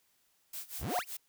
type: noise with tremolo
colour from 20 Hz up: blue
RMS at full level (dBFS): -40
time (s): 0.53-1.17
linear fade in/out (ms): 5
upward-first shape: sine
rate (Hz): 5.3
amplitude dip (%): 90
type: tone with exponential growth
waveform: sine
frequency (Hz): 720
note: F#5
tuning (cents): -47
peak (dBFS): -27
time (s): 0.76-0.99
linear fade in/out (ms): 0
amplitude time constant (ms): 49
type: exponential sweep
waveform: 30% pulse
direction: up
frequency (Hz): 36.71 to 3102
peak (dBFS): -32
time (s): 0.79-1.05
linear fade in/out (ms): 50
effects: white hiss -72 dBFS RMS until 1.28 s